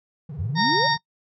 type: tone with vibrato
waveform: triangle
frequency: 146.83 Hz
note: D3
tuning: in tune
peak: -30 dBFS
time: 0.29-0.97 s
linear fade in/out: 5 ms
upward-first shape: triangle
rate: 20 Hz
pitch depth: 260 cents each way
type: exponential sweep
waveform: sine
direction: up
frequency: 77.78 to 622.3 Hz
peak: -24 dBFS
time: 0.38-0.88 s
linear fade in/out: 20 ms
type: harmonic tone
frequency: 924 Hz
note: A#5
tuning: 16 cents flat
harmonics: 1 / 2 / 4 / 5 / 6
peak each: -21 / -24 / -27 / -28 / -29 dBFS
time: 0.55-0.98 s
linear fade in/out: 50 ms
effects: noise-tail reverb RT60 0.1 s tail -23 dB re dry